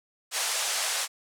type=band-pass noise; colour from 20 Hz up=white; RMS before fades=-29 dBFS; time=0.31-1.08 s; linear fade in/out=50 ms; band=550 to 9400 Hz; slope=24 dB/octave; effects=none